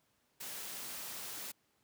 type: noise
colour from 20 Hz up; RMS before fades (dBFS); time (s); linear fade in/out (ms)
white; -44; 0.4-1.52; 10
effects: pink hiss -75 dBFS RMS until 1.83 s + high-pass 100 Hz 12 dB/octave